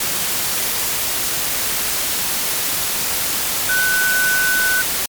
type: tone in noise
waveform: sine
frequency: 1500 Hz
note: F#6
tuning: 23 cents sharp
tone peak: -15 dBFS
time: 3.69-4.82 s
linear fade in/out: 5 ms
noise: white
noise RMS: -20 dBFS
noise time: 0-5.06 s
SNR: +2 dB
effects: MP3 96 kbps